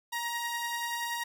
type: tone pair together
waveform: sawtooth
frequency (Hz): 941 / 1892.4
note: A#5 / A#6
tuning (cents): +16 / +26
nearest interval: octave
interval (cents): 1210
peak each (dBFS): -30 / -33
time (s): 0.12-1.24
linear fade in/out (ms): 10
effects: none